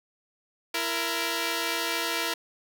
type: tone pair together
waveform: 5% pulse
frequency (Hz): 333.6 / 466.2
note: E4 / A#4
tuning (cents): +21 / 0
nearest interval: tritone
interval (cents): 579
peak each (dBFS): -18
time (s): 0.74-2.34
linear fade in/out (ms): 5
effects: none